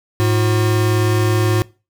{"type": "tone pair together", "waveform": "square", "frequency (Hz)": [107.1, 360.2], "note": ["A2", "F#4"], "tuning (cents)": [-46, -46], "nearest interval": "octave + major sixth", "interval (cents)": 2100, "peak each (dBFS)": [-15, -20], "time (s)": [0.2, 1.62], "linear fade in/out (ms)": 0, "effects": ["noise-tail reverb RT60 0.3 s tail -21 dB re dry"]}